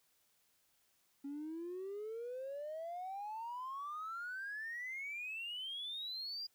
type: exponential sweep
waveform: triangle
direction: up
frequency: 275.3 to 4873 Hz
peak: -38 dBFS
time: 1.24-6.47 s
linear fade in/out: 10 ms
effects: tanh soft clip ceiling -38 dBFS + white hiss -75 dBFS RMS until 6.54 s